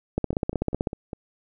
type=two click trains; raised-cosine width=2 ms; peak=-19 / -10 dBFS; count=5 / 12; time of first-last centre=0.33-1.132 / 0.18-0.872 s; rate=4.99 / 15.9 Hz; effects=none